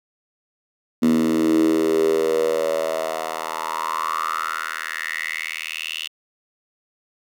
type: tone with high-pass filter sweep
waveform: 10% pulse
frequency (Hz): 80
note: D#2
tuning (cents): +49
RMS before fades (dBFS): -22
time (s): 1.02-6.08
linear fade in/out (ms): 10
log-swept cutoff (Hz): 240 to 3000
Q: 6.8
effects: none